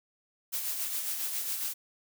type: noise with tremolo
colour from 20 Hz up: blue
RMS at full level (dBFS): -32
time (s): 0.52-1.74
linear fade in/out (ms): 20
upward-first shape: sine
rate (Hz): 7.3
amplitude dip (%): 40
effects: none